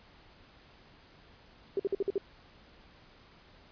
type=tone bursts; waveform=sine; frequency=394.4 Hz; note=G4; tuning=11 cents sharp; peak=-26 dBFS; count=6; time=1.77-2.18 s; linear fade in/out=2 ms; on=25 ms; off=52 ms; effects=pink hiss -58 dBFS RMS until 3.71 s + resampled to 11025 Hz